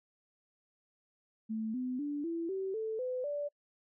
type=tone with pitch steps; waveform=sine; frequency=220.3 / 253.1 / 290.7 / 333.9 / 383.6 / 440.6 / 506.1 / 581.4 Hz; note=A3 / B3 / D4 / E4 / G4 / A4 / B4 / D5; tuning=+2 / +43 / -18 / +22 / -37 / +2 / +42 / -18 cents; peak=-33 dBFS; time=1.49-3.49 s; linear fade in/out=20 ms; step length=250 ms; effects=noise-tail reverb RT60 0.1 s tail -26 dB re dry